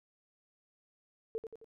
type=tone with echo; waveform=sine; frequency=447.9 Hz; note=A4; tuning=31 cents sharp; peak=-33 dBFS; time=1.35-1.38 s; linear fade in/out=0 ms; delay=88 ms; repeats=3; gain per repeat=-6 dB; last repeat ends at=1.644 s; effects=none